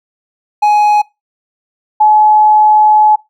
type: tone pair in turn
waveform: triangle / sine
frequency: 837 / 852.6 Hz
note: G#5 / G#5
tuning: +13 / +45 cents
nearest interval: unison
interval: 32 cents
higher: second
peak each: -4 dBFS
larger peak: neither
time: 0.62-1.02 / 2-3.16 s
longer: second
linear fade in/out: 10 ms
effects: noise-tail reverb RT60 0.2 s tail -21 dB re dry